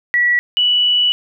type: tone pair in turn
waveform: sine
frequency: 1939 / 2953 Hz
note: B6 / F#7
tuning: -32 / -4 cents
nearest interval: perfect fifth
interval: 728 cents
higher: second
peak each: -11 dBFS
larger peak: neither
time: 0.14-0.39 / 0.57-1.12 s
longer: second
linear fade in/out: 0 ms
effects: none